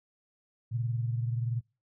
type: tone pair together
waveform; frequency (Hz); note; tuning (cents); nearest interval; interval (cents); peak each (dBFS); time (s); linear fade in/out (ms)
sine; 116.54 / 137.35; A#2 / C#3; 0 / -16; minor third; 284; -29 / -36; 0.71-1.61; 20
effects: noise-tail reverb RT60 0.3 s tail -25 dB re dry